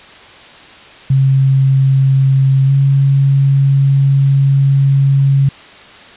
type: tone with pitch glide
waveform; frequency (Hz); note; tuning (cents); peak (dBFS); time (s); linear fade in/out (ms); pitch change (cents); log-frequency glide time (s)
sine; 134.7 to 137.53; C#3 to C#3; -49 to -13; -7; 1.1-5.49; 5; +36; 2.66-2.71
effects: white hiss -37 dBFS RMS until 6.16 s + resampled to 8000 Hz